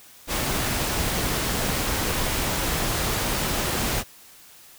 pink noise, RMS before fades -25 dBFS, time 0.27-4.04 s, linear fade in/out 50 ms, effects white hiss -49 dBFS RMS until 4.78 s

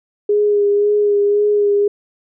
sine tone with vibrato, 411.5 Hz, G#4, 16 cents flat, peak -11 dBFS, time 0.29-1.88 s, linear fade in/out 5 ms, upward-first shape sine, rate 1.9 Hz, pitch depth 22 cents each way, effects none

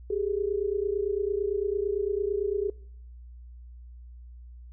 sine tone pair together, 392 / 420.9 Hz, G4 / G#4, 0 / +23 cents, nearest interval minor second, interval 123 cents, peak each -28 dBFS, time 0.1-2.7 s, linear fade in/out 5 ms, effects noise-tail reverb RT60 0.6 s tail -23 dB re dry + added 60 Hz sine -43 dBFS peak until 4.72 s

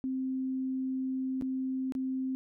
sine tone with dropouts, 261.6 Hz, C4, in tune, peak -30 dBFS, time 0.04-2.35 s, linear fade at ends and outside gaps 0 ms, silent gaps 1.412-1.422 / 1.922-1.951 s, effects none

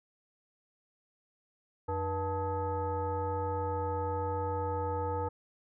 sine tone with frequency modulation, 483.1 Hz, B4, 38 cents flat, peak -30 dBFS, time 1.88-5.29 s, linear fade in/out 10 ms, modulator 393 Hz, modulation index 1.4, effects none

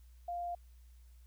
sine tone, 698.5 Hz, F5, in tune, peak -36 dBFS, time 0.28-0.55 s, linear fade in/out 5 ms, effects added 60 Hz sine -55 dBFS peak until 1.26 s + white hiss -73 dBFS RMS until 1.26 s

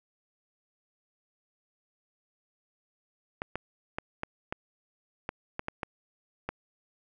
clicks, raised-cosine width 0.5 ms, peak -17 dBFS, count 10, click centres 3.419 / 3.556 / 3.985 / 4.234 / 4.525 / 5.291 / 5.594 / 5.684 / 5.832 / 6.49 s, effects none

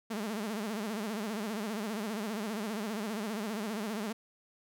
sawtooth tone with vibrato, 213.9 Hz, A3, 49 cents flat, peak -30 dBFS, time 0.1-4.13 s, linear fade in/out 10 ms, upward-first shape sine, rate 15 Hz, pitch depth 130 cents each way, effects none

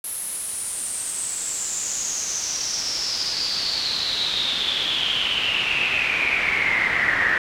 brown noise with band-pass filter sweep, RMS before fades -24 dBFS, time 0.04-7.38 s, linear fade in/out 2 ms, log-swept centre 11000 to 1800 Hz, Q 8.8, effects none

